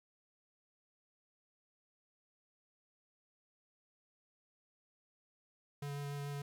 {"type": "tone with vibrato", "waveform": "square", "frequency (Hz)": 142.8, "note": "D3", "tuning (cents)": -48, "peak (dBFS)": -40, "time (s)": [5.82, 6.42], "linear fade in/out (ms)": 5, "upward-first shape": "sine", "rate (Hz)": 6.9, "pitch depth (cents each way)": 10, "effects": ["12-bit"]}